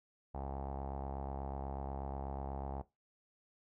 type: tone with low-pass filter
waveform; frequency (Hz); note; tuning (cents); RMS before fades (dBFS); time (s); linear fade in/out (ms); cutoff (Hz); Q
sawtooth; 68.2; C#2; -28; -42; 0.34-2.82; 10; 800; 5.2
effects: noise-tail reverb RT60 0.2 s tail -17 dB re dry